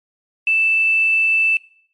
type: tone with quantisation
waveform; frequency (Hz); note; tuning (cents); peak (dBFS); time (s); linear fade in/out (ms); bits
sine; 2645; E7; +5; -13; 0.47-1.57; 2; 7
effects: noise-tail reverb RT60 0.6 s tail -21 dB re dry + MP3 48 kbps